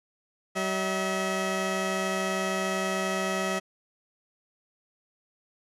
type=tone pair together; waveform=15% pulse; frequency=190.3 / 644 Hz; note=F#3 / E5; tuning=+49 / -41 cents; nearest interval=octave + major sixth; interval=2110 cents; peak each=-23 dBFS; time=0.55-3.6 s; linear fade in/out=20 ms; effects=low-pass 10000 Hz 12 dB/octave